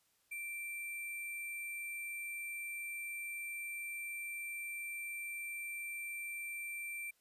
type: tone with sample-and-hold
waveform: sine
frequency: 2349 Hz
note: D7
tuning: in tune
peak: -40 dBFS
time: 0.31-7.11 s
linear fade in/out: 10 ms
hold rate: 11025 Hz
effects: white hiss -75 dBFS RMS until 7.2 s + resampled to 32000 Hz